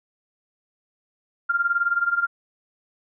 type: tone with tremolo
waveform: sine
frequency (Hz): 1394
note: F6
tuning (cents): -4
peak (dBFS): -16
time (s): 1.49-2.27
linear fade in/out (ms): 10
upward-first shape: sine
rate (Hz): 19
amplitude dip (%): 80
effects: none